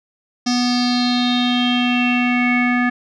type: tone with low-pass filter sweep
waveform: square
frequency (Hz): 245.8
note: B3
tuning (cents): -8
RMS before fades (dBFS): -17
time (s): 0.46-2.9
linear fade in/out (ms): 10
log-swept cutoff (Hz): 5400 to 1900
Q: 7.4
effects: none